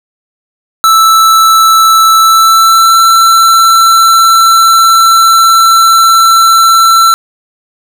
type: tone with pitch glide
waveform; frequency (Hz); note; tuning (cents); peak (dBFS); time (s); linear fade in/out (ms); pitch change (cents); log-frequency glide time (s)
square; 1318.5 to 1340.8; E6 to E6; 0 to +29; -3; 0.84-7.14; 0; +29; 2.21-2.98
effects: none